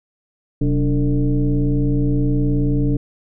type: tone with frequency modulation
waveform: sine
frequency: 130.5 Hz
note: C3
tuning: 4 cents flat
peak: -14 dBFS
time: 0.61-2.97 s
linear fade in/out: 5 ms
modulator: 160 Hz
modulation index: 1.3
effects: none